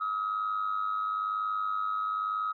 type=tone with amplitude modulation; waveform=sine; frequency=1274 Hz; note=D#6; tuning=41 cents sharp; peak=-24 dBFS; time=0-2.53 s; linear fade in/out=20 ms; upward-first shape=sine; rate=101 Hz; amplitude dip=70%; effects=tanh soft clip ceiling -23 dBFS